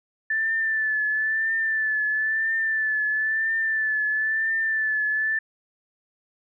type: tone with vibrato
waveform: sine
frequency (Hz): 1757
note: A6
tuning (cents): -3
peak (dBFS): -21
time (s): 0.3-5.39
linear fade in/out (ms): 5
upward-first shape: triangle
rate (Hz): 1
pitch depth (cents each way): 45
effects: none